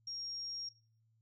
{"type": "tone", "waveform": "sine", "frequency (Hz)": 5580, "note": "F8", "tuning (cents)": -2, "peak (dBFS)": -40, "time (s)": [0.07, 0.69], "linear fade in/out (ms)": 5, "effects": ["noise-tail reverb RT60 0.5 s tail -20 dB re dry", "added 112 Hz sine -70 dBFS peak until 1.21 s"]}